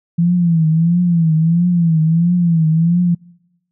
sine tone with vibrato, 167.3 Hz, E3, 26 cents sharp, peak -10 dBFS, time 0.18-3.15 s, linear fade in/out 10 ms, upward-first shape triangle, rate 1.5 Hz, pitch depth 120 cents each way, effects noise-tail reverb RT60 0.9 s tail -25 dB re dry

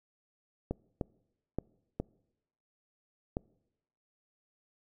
clicks, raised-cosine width 2 ms, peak -19 dBFS, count 5, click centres 0.71 / 1.012 / 1.586 / 2 / 3.369 s, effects noise-tail reverb RT60 0.9 s tail -25 dB re dry

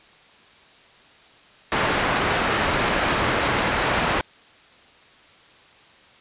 white low-pass noise, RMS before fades -22 dBFS, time 1.72-4.21 s, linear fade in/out 0 ms, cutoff 1800 Hz, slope 12 dB/octave, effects white hiss -51 dBFS RMS until 6.2 s + resampled to 8000 Hz

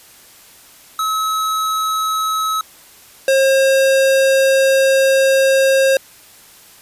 square tone pair in turn, 1288 / 536.6 Hz, E6 / C5, -41 / +44 cents, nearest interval octave + minor third, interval 1515 cents, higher first, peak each -17 / -11 dBFS, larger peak second, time 0.99-2.61 / 3.28-5.97 s, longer second, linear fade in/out 2 ms, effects white hiss -44 dBFS RMS until 6.81 s + resampled to 32000 Hz

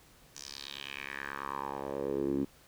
10% pulse tone with band-pass filter sweep, 69.3 Hz, C#2, in tune, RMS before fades -37 dBFS, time 0.35-2.45 s, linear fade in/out 10 ms, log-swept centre 6300 to 270 Hz, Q 3.4, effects pink hiss -60 dBFS RMS until 2.67 s

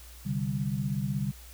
sine chord, C suspended second, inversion none, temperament just, 130.81 / 147.16 / 196.22 Hz, C3 / D3 / G3, 0 / +4 / +2 cents, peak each -32 dBFS, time 0.25-1.32 s, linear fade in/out 20 ms, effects added 60 Hz sine -47 dBFS peak until 1.53 s + white hiss -52 dBFS RMS until 1.53 s

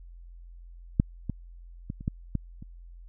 clicks, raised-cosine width 5 ms, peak -7 / -17 / -20 / -29 / -15 / -15 / -29 dBFS, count 7, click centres 0.999 / 1.297 / 1.901 / 2.009 / 2.079 / 2.353 / 2.625 s, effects added 43 Hz sine -44 dBFS peak until 3.08 s

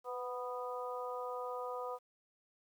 harmonic tone with a mistuned harmonic, 246.9 Hz, B3, in tune, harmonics 2 / 3 / 4 / 5, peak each -41 / -46 / -45 / -45 dBFS, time 0.04-1.99 s, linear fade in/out 50 ms, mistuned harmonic 2, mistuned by +19 cents, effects 11-bit

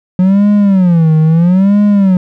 triangle tone with vibrato, 180 Hz, F#3, 47 cents flat, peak -3 dBFS, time 0.19-2.17 s, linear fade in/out 2 ms, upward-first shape sine, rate 0.76 Hz, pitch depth 240 cents each way, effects none

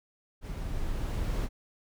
brown noise with level ramp, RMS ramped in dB -36 to -28 dBFS, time 0.41-1.49 s, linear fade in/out 50 ms, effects none

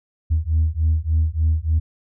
sine beating tone pair, 77.78 / 81.18 Hz, D#2 / E2, 0 / -26 cents, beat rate 3.4 Hz, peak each -18 dBFS, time 0.3-1.8 s, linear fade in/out 20 ms, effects tanh soft clip ceiling -11 dBFS

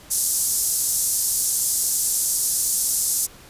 white band-pass noise, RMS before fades -22 dBFS, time 0.1-3.27 s, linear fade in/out 20 ms, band 6000 to 12000 Hz, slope 24 dB/octave, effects pink hiss -46 dBFS RMS until 3.49 s + resampled to 32000 Hz

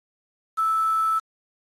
sine tone with quantisation, 1313 Hz, E6, 7 cents flat, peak -19 dBFS, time 0.57-1.2 s, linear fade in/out 20 ms, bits 7, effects AAC 32 kbps

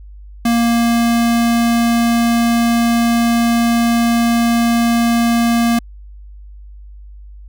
square tone, 233.9 Hz, A#3, 6 cents sharp, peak -12 dBFS, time 0.45-5.79 s, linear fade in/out 5 ms, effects added 50 Hz sine -33 dBFS peak until 7.48 s

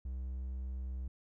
triangle tone, 64.2 Hz, C2, 32 cents flat, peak -35 dBFS, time 0.05-1.08 s, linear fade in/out 5 ms, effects none

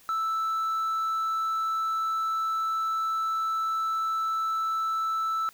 sine tone with hard clipping, 1318.5 Hz, E6, in tune, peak -26 dBFS, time 0.09-5.49 s, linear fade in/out 0 ms, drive 2 dB, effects white hiss -56 dBFS RMS until 5.53 s

